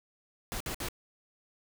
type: noise bursts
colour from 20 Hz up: pink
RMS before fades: -36 dBFS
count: 3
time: 0.52-0.886 s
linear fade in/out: 0 ms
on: 84 ms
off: 57 ms
effects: none